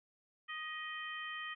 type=harmonic tone with a mistuned harmonic; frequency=621 Hz; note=D#5; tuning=3 cents flat; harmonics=2 / 3 / 4 / 5; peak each=-46 / -43 / -50 / -48 dBFS; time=0.48-1.55 s; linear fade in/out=20 ms; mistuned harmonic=3; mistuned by=+26 cents; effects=none